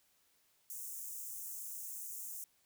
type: high-pass noise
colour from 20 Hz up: white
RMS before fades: -45 dBFS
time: 0.7-2.44 s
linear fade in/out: 0 ms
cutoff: 6300 Hz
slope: 48 dB/octave
effects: white hiss -73 dBFS RMS until 2.65 s